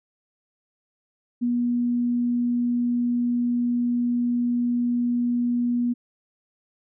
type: tone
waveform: sine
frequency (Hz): 241.5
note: B3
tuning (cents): -39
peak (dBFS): -20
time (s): 1.41-5.94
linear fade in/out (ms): 20
effects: none